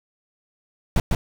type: noise with echo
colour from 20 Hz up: brown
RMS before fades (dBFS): -17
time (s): 0.96-1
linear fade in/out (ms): 2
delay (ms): 150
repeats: 1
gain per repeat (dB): -2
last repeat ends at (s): 1.15
effects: none